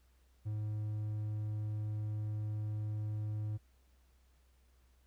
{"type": "tone", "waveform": "triangle", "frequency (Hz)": 106.4, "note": "G#2", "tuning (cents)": 42, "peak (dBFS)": -33, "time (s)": [0.45, 3.58], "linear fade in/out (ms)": 20, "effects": ["added 63 Hz sine -65 dBFS peak until 5.06 s", "pink hiss -75 dBFS RMS until 5.06 s"]}